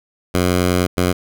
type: tone bursts at uneven times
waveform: 10% pulse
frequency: 90 Hz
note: F#2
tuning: 47 cents flat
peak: -6 dBFS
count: 2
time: 0.34-0.87 / 0.97-1.13 s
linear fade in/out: 10 ms
effects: none